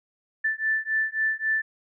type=beating tone pair; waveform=sine; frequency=1760 / 1763.7 Hz; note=A6 / A6; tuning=0 / +4 cents; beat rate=3.7 Hz; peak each=-26 dBFS; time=0.44-1.62 s; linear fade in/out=10 ms; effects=none